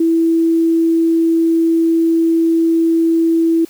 sine tone, 329.6 Hz, E4, in tune, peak -10 dBFS, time 0-3.65 s, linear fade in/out 5 ms, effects white hiss -44 dBFS RMS until 3.69 s

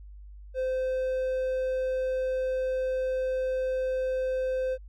triangle tone, 517 Hz, C5, 21 cents flat, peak -24 dBFS, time 0.54-4.78 s, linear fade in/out 50 ms, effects added 50 Hz sine -43 dBFS peak until 4.88 s

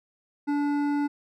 sine tone with hard clipping, 289.3 Hz, D4, 26 cents flat, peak -25 dBFS, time 0.47-1.08 s, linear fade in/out 20 ms, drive 11 dB, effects none

